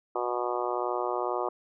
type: harmonic tone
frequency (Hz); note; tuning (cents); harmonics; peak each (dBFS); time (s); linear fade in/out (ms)
122.2; B2; -18; 3 / 4 / 5 / 6 / 7 / 8 / 9 / 10; -33 / -35 / -35 / -35 / -37 / -37 / -37 / -38; 0.15-1.49; 5
effects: none